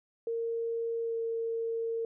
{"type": "tone with pitch glide", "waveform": "sine", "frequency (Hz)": [460.6, 456.9], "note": ["A#4", "A#4"], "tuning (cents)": [-21, -35], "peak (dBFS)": -30, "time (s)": [0.27, 2.05], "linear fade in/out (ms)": 2, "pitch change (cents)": -14, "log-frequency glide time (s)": [1.03, 1.16], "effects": []}